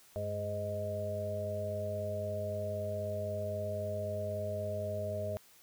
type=harmonic tone with a mistuned harmonic; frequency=103.83 Hz; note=G#2; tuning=in tune; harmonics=1 / 2 / 4 / 5 / 6; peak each=-39 / -46 / -45 / -46 / -36 dBFS; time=0.16-5.37 s; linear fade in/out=0 ms; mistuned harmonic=1; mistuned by=-100 cents; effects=white hiss -61 dBFS RMS until 5.62 s